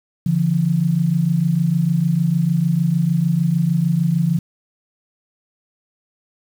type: tone pair together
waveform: sine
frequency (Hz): 143.89 / 170.5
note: D3 / F3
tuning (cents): -35 / -41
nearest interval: minor third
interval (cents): 294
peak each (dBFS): -19 / -16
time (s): 0.26-4.39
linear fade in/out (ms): 5
effects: 7-bit